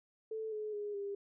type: tone with pitch steps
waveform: sine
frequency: 440 / 426.7 / 413.9 / 401.4 Hz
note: A4 / G#4 / G#4 / G4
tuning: 0 / +47 / -6 / +41 cents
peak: -37 dBFS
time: 0.31-1.15 s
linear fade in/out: 5 ms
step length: 210 ms
effects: none